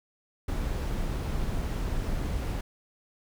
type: noise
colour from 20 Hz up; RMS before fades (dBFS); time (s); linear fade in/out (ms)
brown; -30; 0.48-2.61; 5
effects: none